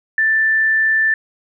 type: tone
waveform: sine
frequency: 1768 Hz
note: A6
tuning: 8 cents sharp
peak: -12 dBFS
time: 0.18-1.14 s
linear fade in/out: 2 ms
effects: none